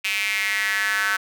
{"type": "tone with high-pass filter sweep", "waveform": "square", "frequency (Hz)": 101.6, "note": "G#2", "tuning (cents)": -38, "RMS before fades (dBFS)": -23, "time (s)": [0.04, 1.17], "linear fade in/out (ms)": 10, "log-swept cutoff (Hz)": [2500, 1500], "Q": 5.1, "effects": []}